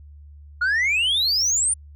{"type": "exponential sweep", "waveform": "sine", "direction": "up", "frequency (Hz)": [1401, 9397], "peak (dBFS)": -15, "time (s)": [0.61, 1.74], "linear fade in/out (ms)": 10, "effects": ["tanh soft clip ceiling -17 dBFS", "added 73 Hz sine -41 dBFS peak until 1.95 s"]}